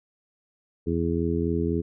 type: harmonic tone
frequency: 83.8 Hz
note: E2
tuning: 29 cents sharp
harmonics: 1 / 2 / 3 / 4 / 5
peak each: -29 / -29 / -29 / -29 / -29 dBFS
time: 0.86-1.82 s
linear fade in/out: 20 ms
effects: none